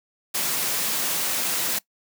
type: high-pass noise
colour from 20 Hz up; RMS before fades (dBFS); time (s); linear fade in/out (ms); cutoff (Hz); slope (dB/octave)
white; -25; 0.34-1.79; 10; 130; 24
effects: noise-tail reverb RT60 0.1 s tail -21 dB re dry